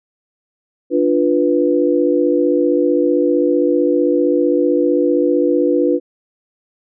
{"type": "chord", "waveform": "sine", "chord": "B diminished", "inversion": "first", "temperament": "equal with one note detuned", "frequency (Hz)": [293.7, 349.2, 492.5], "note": ["D4", "F4", "B4"], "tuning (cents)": [0, 0, -5], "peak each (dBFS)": -16, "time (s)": [0.9, 6], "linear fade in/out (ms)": 50, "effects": []}